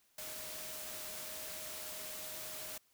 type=tone in noise; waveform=sine; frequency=622.3 Hz; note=D#5; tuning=in tune; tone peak=-54 dBFS; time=0.18-2.78 s; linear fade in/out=5 ms; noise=white; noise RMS=-45 dBFS; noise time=0.18-2.78 s; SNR=-12 dB; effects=white hiss -72 dBFS RMS until 2.93 s